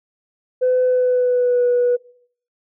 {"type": "tone with pitch glide", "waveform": "sine", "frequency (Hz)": [506, 488.5], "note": ["B4", "B4"], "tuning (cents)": [42, -19], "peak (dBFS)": -12, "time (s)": [0.61, 1.97], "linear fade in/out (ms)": 20, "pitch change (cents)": -61, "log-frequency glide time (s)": [0.84, 1.65], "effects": ["noise-tail reverb RT60 0.6 s tail -22 dB re dry", "tanh soft clip ceiling -10 dBFS"]}